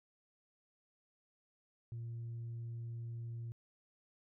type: tone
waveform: sine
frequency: 116.54 Hz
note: A#2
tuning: in tune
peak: -39 dBFS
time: 1.92-3.52 s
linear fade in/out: 0 ms
effects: tanh soft clip ceiling -39 dBFS